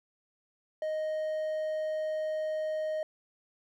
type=tone; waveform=triangle; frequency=622.3 Hz; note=D#5; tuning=in tune; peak=-28 dBFS; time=0.82-3.03 s; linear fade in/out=2 ms; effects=none